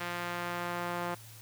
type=tone with band-pass filter sweep; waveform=sawtooth; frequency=174.61 Hz; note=F3; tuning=in tune; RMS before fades=-36 dBFS; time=0-1.15 s; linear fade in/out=10 ms; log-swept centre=1800 to 1000 Hz; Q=0.94; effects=added 111 Hz sine -51 dBFS peak until 1.41 s + white hiss -53 dBFS RMS until 1.41 s